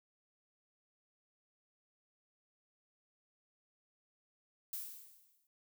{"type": "noise with exponential decay", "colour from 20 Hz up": "violet", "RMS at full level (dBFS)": -40, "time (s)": [4.73, 5.47], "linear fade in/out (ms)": 2, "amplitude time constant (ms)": 160, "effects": ["noise-tail reverb RT60 0.1 s tail -26 dB re dry"]}